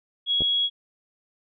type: tone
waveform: sine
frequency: 3327 Hz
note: G#7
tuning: 2 cents sharp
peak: -20 dBFS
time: 0.26-0.7 s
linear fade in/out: 50 ms
type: clicks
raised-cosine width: 2 ms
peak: -19 dBFS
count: 2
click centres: 0.407 / 0.42 s
effects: none